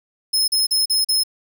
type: tone bursts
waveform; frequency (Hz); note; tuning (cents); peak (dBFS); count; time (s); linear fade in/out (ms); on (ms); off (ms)
sawtooth; 5170; E8; -34; -13; 5; 0.33-1.236; 10; 150; 39
effects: none